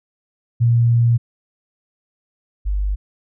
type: tone pair in turn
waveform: sine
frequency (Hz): 117.9 / 49.57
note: A#2 / G1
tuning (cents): +20 / +20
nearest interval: octave + minor third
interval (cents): 1500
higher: first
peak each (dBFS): -11 / -17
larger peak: first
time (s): 0.6-1.18 / 2.65-2.96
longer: first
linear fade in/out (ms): 20
effects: none